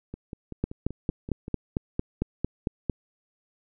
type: two click trains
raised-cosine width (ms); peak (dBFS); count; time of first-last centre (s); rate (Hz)
3; -12 / -23; 11 / 8; 0.64-2.897 / 0.14-1.481; 4.43 / 5.22
effects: none